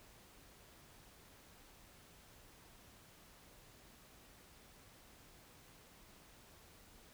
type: silence
effects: pink hiss -62 dBFS RMS until 7.13 s